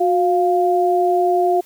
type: tone pair together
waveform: sine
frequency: 363.1 / 699.4 Hz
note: F#4 / F5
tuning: -33 / +2 cents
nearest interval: major seventh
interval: 1135 cents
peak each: -16 dBFS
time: 0-1.61 s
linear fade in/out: 10 ms
effects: white hiss -49 dBFS RMS until 1.65 s